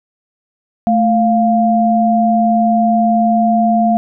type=tone pair together; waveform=sine; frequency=220 / 698.5 Hz; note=A3 / F5; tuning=0 / 0 cents; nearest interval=octave + minor sixth; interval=2000 cents; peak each=-12 dBFS; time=0.87-3.97 s; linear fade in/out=0 ms; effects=none